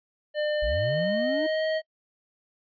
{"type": "tone with pitch glide", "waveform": "square", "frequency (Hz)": [600, 631.3], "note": ["D5", "D#5"], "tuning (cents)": [37, 25], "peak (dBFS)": -25, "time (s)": [0.34, 1.82], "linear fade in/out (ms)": 50, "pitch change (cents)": 88, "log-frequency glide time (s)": [0.64, 1.65]}
{"type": "linear sweep", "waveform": "triangle", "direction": "up", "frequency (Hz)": [41.2, 319.6], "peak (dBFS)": -26, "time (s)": [0.62, 1.47], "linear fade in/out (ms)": 10}
{"effects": ["noise-tail reverb RT60 0.1 s tail -25 dB re dry", "resampled to 11025 Hz"]}